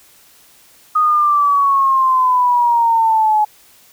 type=exponential sweep; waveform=sine; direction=down; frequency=1247 to 844 Hz; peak=-10 dBFS; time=0.95-3.45 s; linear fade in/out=10 ms; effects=white hiss -48 dBFS RMS until 3.92 s